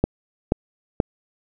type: click train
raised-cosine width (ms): 2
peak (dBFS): -3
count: 3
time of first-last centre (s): 0.04-1.002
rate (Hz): 2.08
effects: none